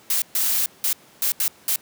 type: noise bursts at uneven times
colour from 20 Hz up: blue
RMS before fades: -21 dBFS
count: 6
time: 0.1-0.22 / 0.35-0.66 / 0.84-0.93 / 1.22-1.32 / 1.4-1.48 / 1.68-1.76 s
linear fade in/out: 2 ms
effects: pink hiss -51 dBFS RMS until 1.81 s + high-pass 150 Hz 12 dB/octave